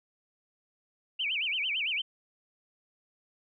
sine tone with vibrato, 2647 Hz, E7, 7 cents sharp, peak -28 dBFS, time 1.19-2.02 s, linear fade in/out 10 ms, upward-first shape sine, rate 8.9 Hz, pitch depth 290 cents each way, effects none

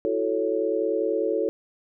sine chord, F# minor seventh, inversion third, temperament equal, 329.6 / 370 / 440 / 554.4 Hz, E4 / F#4 / A4 / C#5, 0 / 0 / 0 / 0 cents, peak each -29 / -29 / -25 / -28 dBFS, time 0.05-1.49 s, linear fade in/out 0 ms, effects none

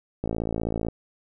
click train, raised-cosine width 2 ms, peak -14 dBFS, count 37, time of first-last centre 0.24-0.885 s, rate 55.8 Hz, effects none

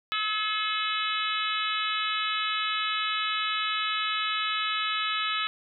harmonic tone with a mistuned harmonic, 430 Hz, A4, 40 cents flat, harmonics 3 / 4 / 5 / 6 / 7 / 8 / 9, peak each -30 / -36 / -36 / -34 / -34 / -36 / -35 dBFS, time 0.12-5.47 s, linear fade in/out 0 ms, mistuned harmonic 4, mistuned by -20 cents, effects none

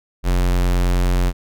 square tone, 44.7 Hz, F1, 41 cents sharp, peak -15 dBFS, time 0.23-1.33 s, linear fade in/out 50 ms, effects none

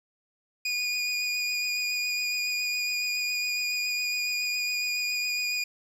25% pulse tone with vibrato, 2453 Hz, D#7, 25 cents flat, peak -23 dBFS, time 0.65-5.64 s, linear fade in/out 5 ms, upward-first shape sine, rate 7.2 Hz, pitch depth 14 cents each way, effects low-pass 12000 Hz 12 dB/octave + 10-bit

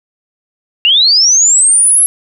sine linear sweep, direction up, 2738 to 11210 Hz, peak -5 dBFS, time 0.85-2.06 s, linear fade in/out 0 ms, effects none

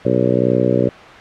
harmonic tone, 62 Hz, B1, 7 cents sharp, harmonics 2 / 3 / 4 / 5 / 6 / 7 / 8 / 9, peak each -21 / -21 / -21 / -21 / -21 / -21 / -21 / -21 dBFS, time 0.05-0.89 s, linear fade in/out 5 ms, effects white hiss -36 dBFS RMS until 1.2 s + low-pass 2000 Hz 12 dB/octave

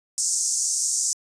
pink band-pass noise, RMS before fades -24 dBFS, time 0.18-1.13 s, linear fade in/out 0 ms, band 5800 to 8900 Hz, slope 48 dB/octave, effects resampled to 22050 Hz

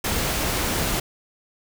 pink noise, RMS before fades -24 dBFS, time 0.04-1 s, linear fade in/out 5 ms, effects none

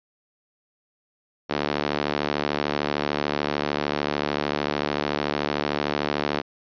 sawtooth tone with high-pass filter, 73.42 Hz, D2, in tune, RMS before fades -26 dBFS, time 1.49-6.42 s, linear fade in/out 20 ms, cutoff 320 Hz, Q 0.78, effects resampled to 11025 Hz

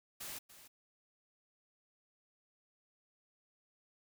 white noise with echo, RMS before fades -45 dBFS, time 0.2-0.39 s, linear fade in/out 10 ms, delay 290 ms, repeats 1, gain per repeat -13 dB, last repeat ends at 0.68 s, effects none

